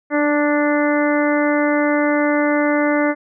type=harmonic tone with a mistuned harmonic; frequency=293.5 Hz; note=D4; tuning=1 cent flat; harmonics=1 / 2 / 3 / 4 / 5 / 6 / 7; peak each=-17 / -19 / -26 / -27 / -26 / -27 / -26 dBFS; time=0.1-3.15 s; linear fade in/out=50 ms; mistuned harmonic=1; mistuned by=+16 cents; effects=none